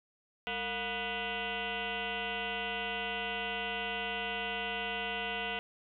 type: tone with frequency modulation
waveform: sine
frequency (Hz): 1737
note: A6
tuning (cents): -23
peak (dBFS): -33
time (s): 0.47-5.59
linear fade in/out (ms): 0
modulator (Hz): 256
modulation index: 5.5
effects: none